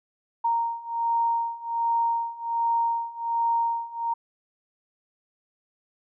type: beating tone pair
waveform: sine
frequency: 928 / 929.3 Hz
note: A#5 / A#5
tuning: -8 / -6 cents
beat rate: 1.3 Hz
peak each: -27 / -25 dBFS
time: 0.44-4.14 s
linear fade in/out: 10 ms
effects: none